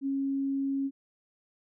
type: tone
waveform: sine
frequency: 273.7 Hz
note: C#4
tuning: 22 cents flat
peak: -27 dBFS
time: 0.01-0.91 s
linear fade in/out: 50 ms
effects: none